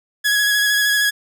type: tone with vibrato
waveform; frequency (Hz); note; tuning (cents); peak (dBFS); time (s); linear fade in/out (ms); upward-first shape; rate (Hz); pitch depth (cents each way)
sawtooth; 1673; G#6; +12; -11; 0.24-1.11; 20; square; 13; 15
effects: none